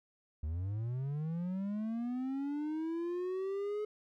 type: linear sweep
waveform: triangle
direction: up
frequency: 72.6 to 425.8 Hz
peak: -32 dBFS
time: 0.43-3.85 s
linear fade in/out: 5 ms
effects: none